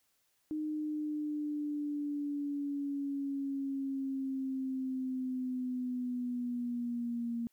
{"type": "linear sweep", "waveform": "sine", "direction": "down", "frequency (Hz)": [307.7, 233.1], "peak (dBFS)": -33, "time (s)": [0.51, 7.47], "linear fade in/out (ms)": 0, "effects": ["white hiss -75 dBFS RMS until 7.52 s"]}